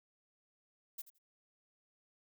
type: noise with echo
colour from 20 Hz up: violet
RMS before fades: -43 dBFS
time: 0.98-1.02 s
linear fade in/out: 10 ms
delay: 83 ms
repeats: 2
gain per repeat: -15 dB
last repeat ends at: 1.186 s
effects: none